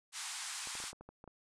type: band-pass noise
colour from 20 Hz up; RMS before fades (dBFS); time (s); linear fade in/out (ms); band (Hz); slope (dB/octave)
white; -43; 0.12-0.93; 50; 790 to 9600; 48
type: clicks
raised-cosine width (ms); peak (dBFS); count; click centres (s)
1; -37; 9; 0.673 / 0.753 / 0.802 / 0.839 / 0.93 / 1.01 / 1.09 / 1.241 / 1.277
effects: none